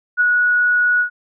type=tone with ADSR envelope; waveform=sine; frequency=1462 Hz; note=F#6; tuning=21 cents flat; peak=-10 dBFS; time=0.17-1.1 s; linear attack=35 ms; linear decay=21 ms; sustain=-2 dB; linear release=97 ms; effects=none